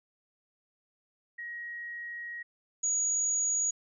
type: tone pair in turn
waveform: sine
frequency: 1893 / 6771 Hz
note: A#6 / G#8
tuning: +26 / +33 cents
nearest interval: octave + minor seventh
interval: 2207 cents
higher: second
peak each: -37 / -26 dBFS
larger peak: second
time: 1.38-2.43 / 2.83-3.71 s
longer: first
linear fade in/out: 10 ms
effects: none